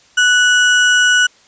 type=tone with sample-and-hold; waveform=sine; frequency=1480 Hz; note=F#6; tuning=in tune; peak=-8 dBFS; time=0.17-1.27 s; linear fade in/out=10 ms; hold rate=4410 Hz; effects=white hiss -49 dBFS RMS until 1.47 s + resampled to 16000 Hz